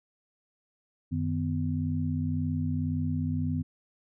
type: tone cluster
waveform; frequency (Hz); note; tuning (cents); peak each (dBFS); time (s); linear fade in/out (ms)
sine; 92 / 153.9 / 251.1; F#2 / D#3 / B3; -9 / -19 / +29; -31; 1.11-3.63; 20
effects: none